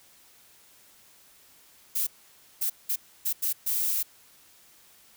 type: noise bursts at uneven times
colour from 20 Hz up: violet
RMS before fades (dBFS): -27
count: 6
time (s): 1.95-2.07 / 2.61-2.7 / 2.89-2.96 / 3.25-3.33 / 3.42-3.53 / 3.66-4.03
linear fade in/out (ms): 10
effects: white hiss -57 dBFS RMS until 5.16 s